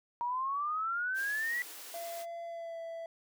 sine exponential sweep, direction up, 942 to 1975.5 Hz, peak -31 dBFS, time 0.21-1.62 s, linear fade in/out 0 ms
white high-pass noise, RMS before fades -47 dBFS, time 1.14-2.26 s, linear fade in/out 50 ms, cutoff 270 Hz, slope 96 dB/octave
triangle tone with pitch glide, 679 to 663.5 Hz, F5 to E5, -49 to +11 cents, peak -37 dBFS, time 1.94-3.06 s, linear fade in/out 2 ms, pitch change -40 cents, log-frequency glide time 2.44-2.79 s
effects none

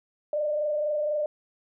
sine tone with frequency modulation, 599 Hz, D5, 34 cents sharp, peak -24 dBFS, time 0.33-1.26 s, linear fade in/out 2 ms, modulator 24.1 Hz, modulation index 0.68, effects none

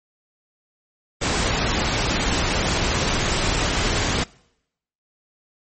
pink noise, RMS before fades -21 dBFS, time 1.21-4.24 s, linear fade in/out 10 ms, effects noise-tail reverb RT60 0.8 s tail -24 dB re dry + MP3 32 kbps

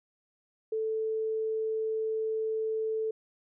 sine tone, 440 Hz, A4, in tune, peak -28 dBFS, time 0.72-3.11 s, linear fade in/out 5 ms, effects none

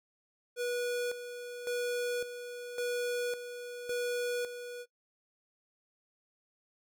square tone with tremolo, 486.6 Hz, B4, 26 cents flat, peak -32 dBFS, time 0.56-4.86 s, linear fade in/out 50 ms, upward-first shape square, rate 0.9 Hz, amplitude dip 65%, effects noise-tail reverb RT60 0.1 s tail -19 dB re dry

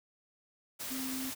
sine tone in noise, 261.6 Hz, C4, in tune, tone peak -37 dBFS, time 0.9-1.31 s, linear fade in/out 20 ms, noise white, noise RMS -40 dBFS, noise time 0.79-1.35 s, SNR 0 dB, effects none

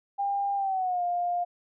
sine tone with pitch glide, 800 to 704.5 Hz, G5 to F5, +35 to +15 cents, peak -25 dBFS, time 0.18-1.45 s, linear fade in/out 20 ms, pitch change -220 cents, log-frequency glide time 0.56-1.03 s, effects none

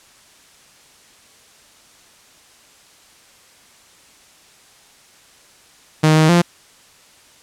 sawtooth tone with pitch steps, 155.7 / 157 / 173.3 Hz, D#3 / D#3 / F3, +2 / +16 / -13 cents, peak -6 dBFS, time 6.03-6.42 s, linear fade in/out 10 ms, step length 130 ms, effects white hiss -49 dBFS RMS until 7.42 s + low-pass 9000 Hz 12 dB/octave

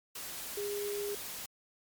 sine tone in noise, 408.9 Hz, G#4, 27 cents flat, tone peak -34 dBFS, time 0.57-1.15 s, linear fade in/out 5 ms, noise white, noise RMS -42 dBFS, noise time 0.15-1.46 s, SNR +5 dB, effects MP3 96 kbps

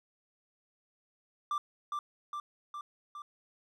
triangle tone with echo, 1179 Hz, D6, 6 cents sharp, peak -28 dBFS, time 1.51-1.58 s, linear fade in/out 2 ms, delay 410 ms, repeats 4, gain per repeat -3 dB, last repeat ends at 3.22 s, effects none

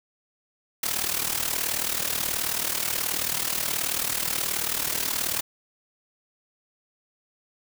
white noise with amplitude modulation, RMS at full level -24 dBFS, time 0.83-5.41 s, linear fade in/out 5 ms, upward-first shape sine, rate 38.6 Hz, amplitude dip 75%, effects none

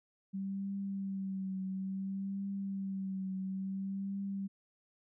sine tone with vibrato, 193.4 Hz, G3, 23 cents flat, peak -35 dBFS, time 0.33-4.48 s, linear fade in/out 20 ms, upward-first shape triangle, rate 0.58 Hz, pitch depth 40 cents each way, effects none

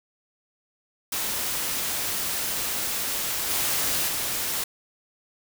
white noise with level steps, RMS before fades -28 / -25 / -28 dBFS, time 1.12-4.64 s, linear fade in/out 5 ms, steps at 3.49 / 4.07 s, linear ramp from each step 20 ms, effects none

